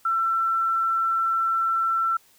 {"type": "tone", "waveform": "sine", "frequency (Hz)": 1343, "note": "E6", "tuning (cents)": 32, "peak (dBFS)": -20, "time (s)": [0.05, 2.17], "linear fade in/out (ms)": 5, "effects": ["white hiss -58 dBFS RMS until 2.38 s"]}